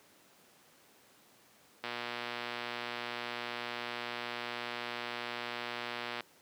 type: click train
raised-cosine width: 0.3 ms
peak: -21 dBFS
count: 525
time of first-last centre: 1.84-6.207 s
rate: 120 Hz
effects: pink hiss -62 dBFS RMS until 6.41 s + high-pass 200 Hz 12 dB/octave